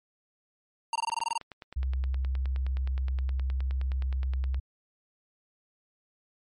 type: tone bursts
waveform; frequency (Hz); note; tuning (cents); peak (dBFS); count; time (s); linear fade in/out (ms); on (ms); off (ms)
square; 924; A#5; -16; -27; 10; 0.93-1.378; 2; 25; 22
type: click train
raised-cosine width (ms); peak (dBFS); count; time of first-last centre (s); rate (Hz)
0.3; -27; 34; 1.1-4.545; 9.58
type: tone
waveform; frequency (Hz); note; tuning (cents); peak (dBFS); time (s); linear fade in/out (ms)
sine; 65.41; C2; 0; -26; 1.76-4.6; 10
effects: MP3 48 kbps